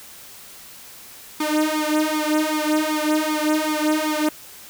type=tone with flanger; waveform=sawtooth; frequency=306.9 Hz; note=D#4; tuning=24 cents flat; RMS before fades=-21 dBFS; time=1.4-4.29 s; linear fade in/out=5 ms; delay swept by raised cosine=0.86 to 3.16 ms; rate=2.6 Hz; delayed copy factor=+0.95; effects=white hiss -42 dBFS RMS until 4.69 s